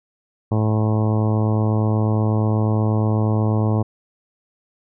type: harmonic tone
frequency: 108.3 Hz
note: A2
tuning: 27 cents flat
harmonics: 1 / 2 / 3 / 4 / 5 / 6 / 7 / 8 / 9 / 10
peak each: -17 / -23 / -27 / -29 / -31 / -33 / -34 / -35 / -36 / -37 dBFS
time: 0.51-3.83 s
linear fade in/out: 10 ms
effects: none

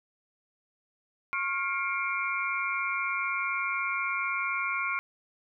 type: tone cluster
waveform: sine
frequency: 1089 / 1404 / 2155 / 2351 Hz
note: C#6 / F6 / C#7 / D7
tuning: -31 / +9 / -49 / +1 cents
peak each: -33 / -33 / -34 / -33 dBFS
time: 1.33-4.99 s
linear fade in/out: 0 ms
effects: none

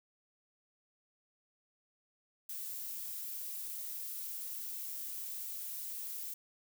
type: noise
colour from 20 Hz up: violet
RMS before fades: -42 dBFS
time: 2.49-6.34 s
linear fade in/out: 5 ms
effects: none

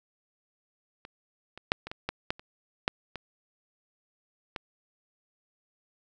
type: clicks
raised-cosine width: 0.3 ms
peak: -27 / -27 / -6 / -23 / -21 / -14 / -12 / -30 / -8 / -21 / -18 dBFS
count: 11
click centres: 1.051 / 1.576 / 1.719 / 1.87 / 1.915 / 2.09 / 2.305 / 2.395 / 2.879 / 3.157 / 4.562 s
effects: none

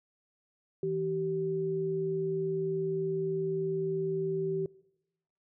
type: tone pair together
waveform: sine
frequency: 162 / 385.3 Hz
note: E3 / G4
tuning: -30 / -30 cents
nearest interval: octave + minor third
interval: 1500 cents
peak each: -36 / -29 dBFS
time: 0.83-4.66 s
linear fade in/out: 2 ms
effects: noise-tail reverb RT60 0.9 s tail -22 dB re dry

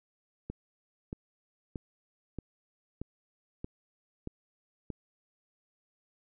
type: click train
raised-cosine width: 3 ms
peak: -24 dBFS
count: 8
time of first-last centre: 0.5-4.903 s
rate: 1.59 Hz
effects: none

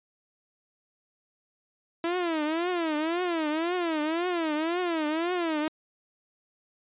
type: tone with vibrato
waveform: sawtooth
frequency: 330 Hz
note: E4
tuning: 2 cents sharp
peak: -22 dBFS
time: 2.04-5.68 s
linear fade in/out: 2 ms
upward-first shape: triangle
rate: 1.9 Hz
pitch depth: 190 cents each way
effects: resampled to 8000 Hz

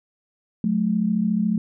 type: tone pair together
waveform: sine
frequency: 182.9 / 216.9 Hz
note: F#3 / A3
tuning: -20 / -25 cents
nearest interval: minor third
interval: 295 cents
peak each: -23 / -20 dBFS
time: 0.64-1.58 s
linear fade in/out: 2 ms
effects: none

